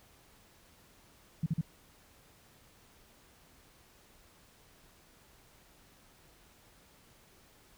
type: tone bursts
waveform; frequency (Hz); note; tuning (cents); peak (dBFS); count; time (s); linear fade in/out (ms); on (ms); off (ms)
sine; 160.6; E3; -45; -27; 3; 1.43-1.612; 5; 32; 43
effects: pink hiss -62 dBFS RMS until 7.77 s